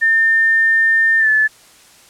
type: tone with pitch glide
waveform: sine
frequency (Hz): 1800 to 1735.7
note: A6 to A6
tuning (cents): +39 to -24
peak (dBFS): -10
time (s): 0.01-1.48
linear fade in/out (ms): 20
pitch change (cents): -63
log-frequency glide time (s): 1.19-1.29
effects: white hiss -46 dBFS RMS until 2.09 s + low-pass 10000 Hz 12 dB/octave